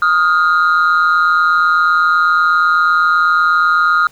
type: tone pair together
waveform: sine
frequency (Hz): 1244.5 / 1412.5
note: D#6 / F6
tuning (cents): 0 / +19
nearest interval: major second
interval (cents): 219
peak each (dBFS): -10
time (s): 0.02-4.07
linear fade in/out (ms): 2
effects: tanh soft clip ceiling -6 dBFS + pink hiss -47 dBFS RMS until 4.11 s

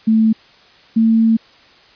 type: tone pair in turn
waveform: sine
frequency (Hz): 221 / 224.7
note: A3 / A3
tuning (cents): +8 / +37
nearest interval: unison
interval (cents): 29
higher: second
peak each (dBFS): -9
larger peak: neither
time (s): 0.07-0.33 / 0.96-1.37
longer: second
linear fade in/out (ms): 10
effects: white hiss -47 dBFS RMS until 1.95 s + resampled to 11025 Hz

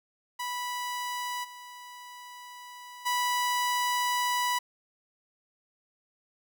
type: tone with level steps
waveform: sawtooth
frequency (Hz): 984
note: B5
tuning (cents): -7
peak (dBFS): -28 / -40 / -22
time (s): 0.39-4.59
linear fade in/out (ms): 10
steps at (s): 1.43 / 3.05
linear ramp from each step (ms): 20
effects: none

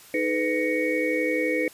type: tone cluster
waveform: sine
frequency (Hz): 312.7 / 428.5 / 500 / 1875 / 2232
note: D#4 / A4 / B4 / A#6 / C#7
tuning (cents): +9 / -46 / +21 / +10 / +11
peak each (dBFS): -27 / -31 / -26 / -34 / -28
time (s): 0.14-1.68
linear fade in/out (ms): 2
effects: white hiss -49 dBFS RMS until 1.73 s + resampled to 32000 Hz

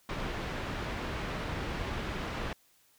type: low-pass noise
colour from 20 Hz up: pink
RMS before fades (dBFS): -36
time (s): 0.09-2.53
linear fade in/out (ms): 2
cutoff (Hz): 2900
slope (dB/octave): 12
effects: white hiss -66 dBFS RMS until 2.98 s

